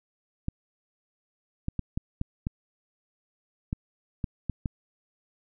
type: clicks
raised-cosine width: 5 ms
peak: -16 dBFS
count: 10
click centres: 0.484 / 1.684 / 1.793 / 1.975 / 2.214 / 2.469 / 3.729 / 4.242 / 4.497 / 4.658 s
effects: none